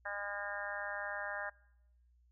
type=harmonic tone; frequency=203 Hz; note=G#3; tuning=39 cents flat; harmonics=3 / 4 / 5 / 6 / 7 / 8 / 9; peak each=-45 / -46 / -49 / -50 / -47 / -42 / -45 dBFS; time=0.05-1.5 s; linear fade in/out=10 ms; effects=noise-tail reverb RT60 0.9 s tail -25 dB re dry + added 60 Hz sine -65 dBFS peak until 2.31 s